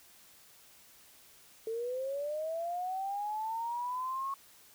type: linear sweep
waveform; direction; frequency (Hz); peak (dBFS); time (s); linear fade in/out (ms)
sine; up; 440 to 1100; -33; 1.67-4.34; 2
effects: white hiss -59 dBFS RMS until 4.74 s